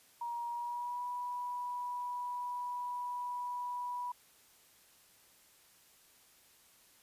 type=tone with pitch glide; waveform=sine; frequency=947 to 979.8 Hz; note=A#5 to B5; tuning=+27 to -14 cents; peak=-36 dBFS; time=0.21-4.12 s; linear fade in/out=5 ms; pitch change=+59 cents; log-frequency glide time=0.47-1.03 s; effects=white hiss -64 dBFS RMS until 7.02 s + resampled to 32000 Hz